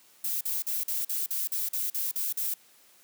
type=noise bursts; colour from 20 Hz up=violet; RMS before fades=-30 dBFS; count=11; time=0.24-2.54 s; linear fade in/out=5 ms; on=170 ms; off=43 ms; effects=white hiss -59 dBFS RMS until 3.03 s + high-pass 150 Hz 12 dB/octave